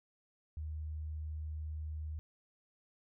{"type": "tone", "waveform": "sine", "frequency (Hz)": 77.2, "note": "D#2", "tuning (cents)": -13, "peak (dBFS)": -38, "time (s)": [0.57, 2.19], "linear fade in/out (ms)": 0, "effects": []}